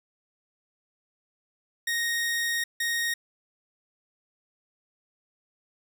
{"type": "tone bursts at uneven times", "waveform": "sawtooth", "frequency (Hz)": 1865, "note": "A#6", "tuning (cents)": 0, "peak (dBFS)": -22, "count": 2, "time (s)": [[1.87, 2.64], [2.8, 3.14]], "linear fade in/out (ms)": 5, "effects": []}